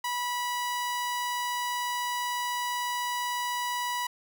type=tone; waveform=sawtooth; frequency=978 Hz; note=B5; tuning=17 cents flat; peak=-25 dBFS; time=0.04-4.07 s; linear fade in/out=5 ms; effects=none